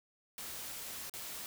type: noise with dropouts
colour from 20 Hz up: white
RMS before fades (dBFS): -44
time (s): 0.38-1.46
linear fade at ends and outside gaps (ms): 0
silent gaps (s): 1.096-1.138
effects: none